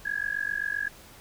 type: tone with amplitude modulation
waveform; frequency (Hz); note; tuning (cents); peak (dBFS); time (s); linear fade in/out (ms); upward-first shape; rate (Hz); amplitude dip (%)
sine; 1661.2; G#6; 0; -23; 0.05-0.89; 10; sine; 47.7; 100
effects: pink hiss -50 dBFS RMS until 1.2 s